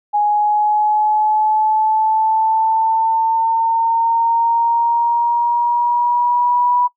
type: linear sweep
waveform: sine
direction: up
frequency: 830.6 to 980 Hz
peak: -12 dBFS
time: 0.13-6.88 s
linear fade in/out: 20 ms
effects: noise-tail reverb RT60 0.1 s tail -21 dB re dry